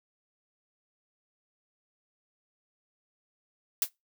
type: noise with exponential decay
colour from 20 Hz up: blue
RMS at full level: -20 dBFS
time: 3.82-3.89 s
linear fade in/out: 2 ms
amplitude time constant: 15 ms
effects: noise-tail reverb RT60 0.2 s tail -23 dB re dry